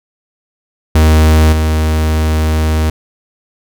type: tone with level steps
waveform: 45% pulse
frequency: 78.3 Hz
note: D#2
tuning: 11 cents sharp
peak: -5 / -10 dBFS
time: 0.95-2.9 s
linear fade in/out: 5 ms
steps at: 1.52 s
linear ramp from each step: 10 ms
effects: none